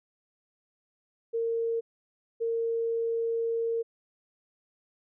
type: tone pair in turn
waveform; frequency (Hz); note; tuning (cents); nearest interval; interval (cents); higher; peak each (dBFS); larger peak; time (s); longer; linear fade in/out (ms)
sine; 459.3 / 459.3; A#4 / A#4; -26 / -26; unison; 0; neither; -26; neither; 1.33-1.81 / 2.4-3.83; second; 20
effects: none